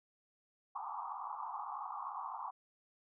white band-pass noise, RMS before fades -43 dBFS, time 0.75-2.51 s, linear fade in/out 10 ms, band 770 to 1200 Hz, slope 96 dB/octave, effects none

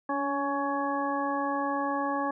harmonic tone with a mistuned harmonic, 279.5 Hz, C#4, 14 cents sharp, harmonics 1 / 2 / 3 / 4 / 6, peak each -32 / -34 / -32 / -32 / -38 dBFS, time 0.09-2.31 s, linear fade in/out 5 ms, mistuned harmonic 1, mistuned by +23 cents, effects none

